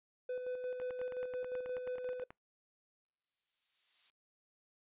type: tone with tremolo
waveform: triangle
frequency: 502 Hz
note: B4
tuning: 28 cents sharp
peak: -34 dBFS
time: 0.29-2.24 s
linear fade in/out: 5 ms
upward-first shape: square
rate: 5.7 Hz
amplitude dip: 40%
type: click train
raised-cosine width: 0.5 ms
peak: -34 dBFS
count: 15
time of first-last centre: 0.8-2.305 s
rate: 9.3 Hz
type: noise with exponential growth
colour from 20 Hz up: violet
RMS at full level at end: -50 dBFS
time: 2.76-4.1 s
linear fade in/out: 0 ms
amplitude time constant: 290 ms
effects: noise-tail reverb RT60 0.2 s tail -26 dB re dry + resampled to 8000 Hz